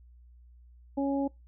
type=harmonic tone; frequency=277.2 Hz; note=C#4; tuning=in tune; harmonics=1 / 2 / 3; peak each=-27 / -33 / -37 dBFS; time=0.97-1.28 s; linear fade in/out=10 ms; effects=noise-tail reverb RT60 0.2 s tail -22 dB re dry + added 60 Hz sine -52 dBFS peak until 1.47 s